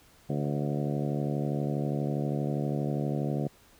harmonic tone with a mistuned harmonic, 72.4 Hz, D2, 24 cents flat, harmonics 2 / 3 / 4 / 5 / 6 / 7 / 8 / 9 / 10, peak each -30 / -34 / -36 / -38 / -40 / -41 / -42 / -43 / -44 dBFS, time 0.29-3.48 s, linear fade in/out 10 ms, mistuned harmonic 8, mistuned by -39 cents, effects pink hiss -59 dBFS RMS until 3.79 s

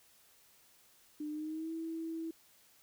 sine tone with pitch glide, 300.7 to 326 Hz, D4 to E4, +41 to -19 cents, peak -37 dBFS, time 1.2-2.31 s, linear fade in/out 5 ms, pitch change +140 cents, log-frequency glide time 1.3-1.72 s, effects white hiss -65 dBFS RMS until 2.82 s

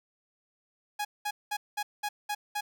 sawtooth tone bursts, 830.6 Hz, G#5, in tune, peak -26 dBFS, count 7, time 0.99-2.61 s, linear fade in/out 10 ms, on 60 ms, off 200 ms, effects none

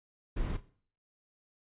brown noise with echo, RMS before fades -33 dBFS, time 0.36-0.57 s, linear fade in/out 10 ms, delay 34 ms, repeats 2, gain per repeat -15 dB, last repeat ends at 0.638 s, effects noise-tail reverb RT60 0.5 s tail -17 dB re dry + resampled to 8000 Hz

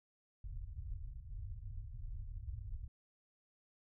pink low-pass noise, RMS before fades -45 dBFS, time 0.44-2.88 s, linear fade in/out 5 ms, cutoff 110 Hz, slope 48 dB/octave, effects none

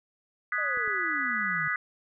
sine chord, G# minor seventh, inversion second, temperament equal with one note detuned, 1244.5 / 1480 / 1675.7 / 1975.5 Hz, D#6 / F#6 / G#6 / B6, 0 / 0 / +15 / 0 cents, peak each -33 / -32 / -33 / -30 dBFS, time 0.52-1.76 s, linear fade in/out 2 ms
sine exponential sweep, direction down, 634 to 146 Hz, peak -38 dBFS, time 0.58-1.68 s, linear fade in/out 2 ms
clicks, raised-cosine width 2 ms, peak -34 dBFS, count 2, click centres 0.773 / 0.877 s
effects none

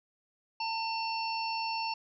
harmonic tone with a mistuned harmonic, 900 Hz, A5, 39 cents sharp, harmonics 1 / 3 / 5 / 6, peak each -33 / -38 / -40 / -41 dBFS, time 0.6-1.94 s, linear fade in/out 5 ms, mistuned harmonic 5, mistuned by -17 cents, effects none

